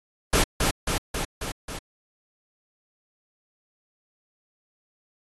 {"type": "noise with echo", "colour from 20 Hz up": "pink", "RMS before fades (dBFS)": -20, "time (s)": [0.33, 0.44], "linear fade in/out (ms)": 5, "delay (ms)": 270, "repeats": 5, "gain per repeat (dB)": -3, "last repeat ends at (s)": 1.79, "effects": ["AAC 32 kbps"]}